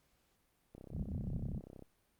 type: click train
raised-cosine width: 2 ms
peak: -37 dBFS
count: 36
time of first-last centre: 0.75-1.824 s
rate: 32.6 Hz
type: low-pass noise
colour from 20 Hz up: white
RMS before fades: -40 dBFS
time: 0.9-1.62 s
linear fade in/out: 50 ms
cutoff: 220 Hz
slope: 48 dB/octave
effects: pink hiss -75 dBFS RMS until 2.19 s + Opus 48 kbps